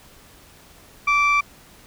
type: tone pair together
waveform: sine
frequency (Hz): 1158.7 / 2345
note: D6 / D7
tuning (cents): -24 / -3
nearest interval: octave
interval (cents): 1221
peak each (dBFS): -16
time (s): 1.07-1.41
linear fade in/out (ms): 10
effects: tanh soft clip ceiling -12 dBFS + pink hiss -49 dBFS RMS until 1.86 s